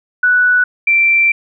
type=tone pair in turn; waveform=sine; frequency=1480 / 2349 Hz; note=F#6 / D7; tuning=0 / 0 cents; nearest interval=minor sixth; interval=800 cents; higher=second; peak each=-8 dBFS; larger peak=neither; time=0.23-0.64 / 0.87-1.32 s; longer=second; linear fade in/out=5 ms; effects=none